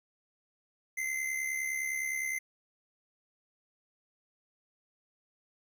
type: tone with amplitude modulation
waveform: square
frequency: 2069 Hz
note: C7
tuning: 20 cents flat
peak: -30 dBFS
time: 0.97-2.39 s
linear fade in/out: 10 ms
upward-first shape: sine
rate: 69.8 Hz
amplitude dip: 55%
effects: none